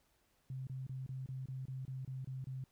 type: tone bursts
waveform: sine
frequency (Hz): 131.2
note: C3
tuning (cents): +5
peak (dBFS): -40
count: 11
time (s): 0.5-2.64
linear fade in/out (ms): 2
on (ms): 170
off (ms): 27
effects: pink hiss -75 dBFS RMS until 2.71 s